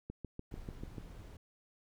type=click train; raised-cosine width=3 ms; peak=-29 dBFS; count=7; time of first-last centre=0.1-0.982 s; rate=6.8 Hz
type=noise; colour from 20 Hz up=brown; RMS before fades=-49 dBFS; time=0.51-1.37 s; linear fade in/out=5 ms
effects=none